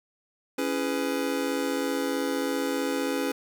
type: chord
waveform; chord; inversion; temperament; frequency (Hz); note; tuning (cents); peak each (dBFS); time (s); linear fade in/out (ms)
square; C# minor seventh; none; just; 277.2 / 332.6 / 415.8 / 498.9; C#4 / E4 / G#4 / B4; 0 / +16 / +2 / +17; -30 / -35 / -34 / -32; 0.58-3.32; 5
effects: 10-bit

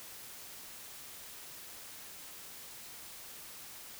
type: silence
effects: white hiss -49 dBFS RMS until 3.99 s

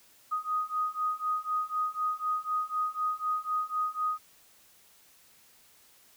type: beating tone pair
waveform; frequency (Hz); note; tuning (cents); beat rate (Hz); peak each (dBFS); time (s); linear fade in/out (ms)
sine; 1244.5 / 1248.5; D#6 / D#6; 0 / +6; 4; -32 / -31; 0.31-4.19; 20
effects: white hiss -60 dBFS RMS until 6.16 s

